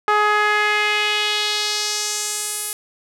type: tone with band-pass filter sweep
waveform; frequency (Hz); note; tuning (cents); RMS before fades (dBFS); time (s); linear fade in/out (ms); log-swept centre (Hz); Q
sawtooth; 420; G#4; +19; -20; 0.08-2.73; 0; 1200 to 11000; 1.9
effects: none

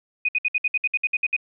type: tone bursts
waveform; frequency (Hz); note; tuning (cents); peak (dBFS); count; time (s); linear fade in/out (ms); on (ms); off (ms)
sine; 2489; D#7; 0; -18; 12; 0.25-1.365; 5; 37; 61
effects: none

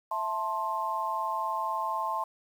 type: chord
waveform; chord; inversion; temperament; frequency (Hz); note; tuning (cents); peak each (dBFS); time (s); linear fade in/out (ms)
sine; A minor; second; just; 660 / 880 / 1056; E5 / A5 / C6; +2 / 0 / +16; -37 / -32 / -31; 0.11-2.24; 5
effects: 9-bit

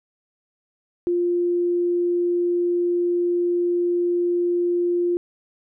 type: tone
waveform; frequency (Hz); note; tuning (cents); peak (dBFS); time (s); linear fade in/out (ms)
sine; 350; F4; +4; -18; 1.07-5.17; 0
effects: none

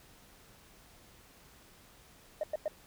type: tone bursts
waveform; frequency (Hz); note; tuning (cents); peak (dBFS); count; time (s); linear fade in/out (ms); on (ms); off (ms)
sine; 615; D#5; -20; -28; 3; 2.41-2.68; 2; 24; 99
effects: tanh soft clip ceiling -27 dBFS + pink hiss -59 dBFS RMS until 2.86 s

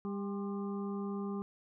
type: harmonic tone with a mistuned harmonic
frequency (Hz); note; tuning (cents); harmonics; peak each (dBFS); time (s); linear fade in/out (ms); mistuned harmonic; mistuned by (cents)
200; G3; +35; 1 / 2 / 4 / 5 / 6; -36 / -41 / -51 / -51 / -50; 0.05-1.42; 0; 5; +89
effects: none

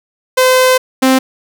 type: tone pair in turn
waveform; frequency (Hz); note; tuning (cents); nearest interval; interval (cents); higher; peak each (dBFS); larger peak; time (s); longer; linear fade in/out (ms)
sawtooth; 513 / 262; C5 / C4; -34 / +2; octave; 1164; first; -3; neither; 0.37-0.78 / 1.02-1.19; first; 10
effects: none

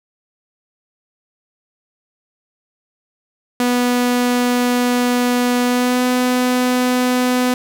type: tone with pitch glide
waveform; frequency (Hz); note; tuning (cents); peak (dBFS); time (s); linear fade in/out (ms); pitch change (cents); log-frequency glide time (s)
sawtooth; 245.6 to 250.3; B3 to B3; -9 to +23; -10; 3.6-7.54; 2; +32; 5.63-6.04
effects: none

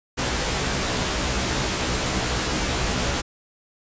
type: noise with comb filter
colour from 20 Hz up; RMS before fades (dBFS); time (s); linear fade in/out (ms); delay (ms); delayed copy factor
pink; -24; 0.17-3.22; 20; 16; +0.85
effects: resampled to 16000 Hz

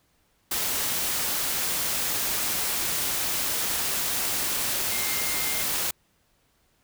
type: tone in noise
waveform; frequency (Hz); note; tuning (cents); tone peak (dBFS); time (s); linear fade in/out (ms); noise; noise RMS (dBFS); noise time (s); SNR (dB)
sine; 2109; C7; +13; -35; 4.91-5.63; 5; white; -27; 0.51-5.91; -11
effects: pink hiss -67 dBFS RMS until 6.83 s

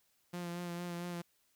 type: tone with vibrato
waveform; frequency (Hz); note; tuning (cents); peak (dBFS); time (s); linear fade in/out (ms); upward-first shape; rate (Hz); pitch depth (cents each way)
sawtooth; 174.2; F3; -4; -35; 0.33-1.22; 10; sine; 4.4; 24
effects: white hiss -74 dBFS RMS until 1.55 s

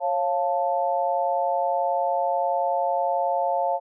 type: chord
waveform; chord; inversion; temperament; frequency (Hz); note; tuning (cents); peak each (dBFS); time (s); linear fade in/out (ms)
sine; Db augmented; none; equal with one note detuned; 547.4 / 698.5 / 880; Db5 / F5 / A5; -22 / 0 / 0; -26 / -24 / -26; 0-3.8; 50
effects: none

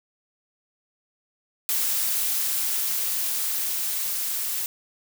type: noise with level ramp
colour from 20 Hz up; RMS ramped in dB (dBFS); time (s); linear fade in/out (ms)
blue; -24 to -28; 1.69-4.66; 0
effects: none

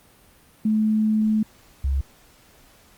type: tone pair in turn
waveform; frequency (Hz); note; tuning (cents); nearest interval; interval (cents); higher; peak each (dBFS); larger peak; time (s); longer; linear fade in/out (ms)
sine; 216.2 / 68.1; A3 / C#2; -30 / -30; octave + minor sixth; 2000; first; -17 / -19; first; 0.65-1.43 / 1.84-2.01; first; 5
effects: pink hiss -54 dBFS RMS until 2.97 s + Opus 32 kbps

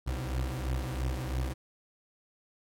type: beating tone pair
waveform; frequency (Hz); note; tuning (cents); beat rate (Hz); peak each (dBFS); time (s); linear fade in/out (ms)
30% pulse; 62.8 / 65.8; B1 / C2; +30 / +10; 3; -31; 0.06-1.54; 20
effects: AAC 64 kbps

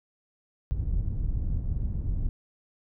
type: low-pass noise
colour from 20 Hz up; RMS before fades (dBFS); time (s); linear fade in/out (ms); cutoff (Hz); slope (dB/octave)
pink; -28; 0.71-2.29; 0; 100; 12
effects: none

